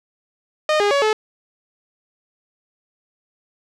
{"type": "tone with pitch steps", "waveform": "sawtooth", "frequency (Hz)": [614, 409.3, 563, 431.9], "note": ["D#5", "G#4", "C#5", "A4"], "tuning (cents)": [-23, -25, 27, -32], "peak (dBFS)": -11, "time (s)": [0.69, 1.13], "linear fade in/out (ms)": 2, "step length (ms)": 110, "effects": ["low-pass 5000 Hz 12 dB/octave"]}